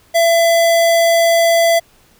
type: tone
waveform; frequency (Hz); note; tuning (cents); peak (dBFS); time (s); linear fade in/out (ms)
square; 671; E5; +31; -10; 0.14-1.8; 20
effects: pink hiss -51 dBFS RMS until 2.19 s